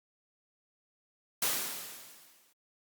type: noise with exponential decay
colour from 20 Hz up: white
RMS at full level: -28 dBFS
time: 1.42-2.53 s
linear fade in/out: 5 ms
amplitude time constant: 240 ms
effects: high-pass 150 Hz 12 dB/octave + Opus 48 kbps